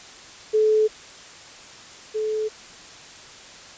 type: tone pair in turn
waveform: sine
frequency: 432.1 / 432.1 Hz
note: A4 / A4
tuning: -31 / -31 cents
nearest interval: unison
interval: 0 cents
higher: neither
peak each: -15 / -22 dBFS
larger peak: first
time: 0.53-0.88 / 2.14-2.49 s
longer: neither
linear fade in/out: 20 ms
effects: white hiss -43 dBFS RMS until 3.77 s + resampled to 16000 Hz